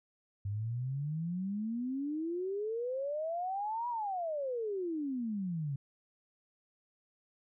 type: exponential two-way sweep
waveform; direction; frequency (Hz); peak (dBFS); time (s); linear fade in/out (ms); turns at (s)
sine; up then down; 98 to 980 to 134; -33; 0.45-5.76; 5; 3.89
effects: none